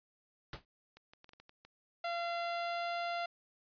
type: noise with exponential decay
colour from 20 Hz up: pink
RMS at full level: -38 dBFS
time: 0.53-0.65 s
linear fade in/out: 2 ms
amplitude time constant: 24 ms
type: clicks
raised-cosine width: 0.2 ms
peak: -38 dBFS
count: 8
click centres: 0.97 / 1.135 / 1.244 / 1.292 / 1.334 / 1.4 / 1.494 / 1.65 s
type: tone with pitch glide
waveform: sawtooth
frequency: 686 to 690 Hz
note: F5 to F5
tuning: -31 to -21 cents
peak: -31 dBFS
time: 2.04-3.26 s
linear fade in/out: 5 ms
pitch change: +10 cents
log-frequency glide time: 2.39-2.97 s
effects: resampled to 11025 Hz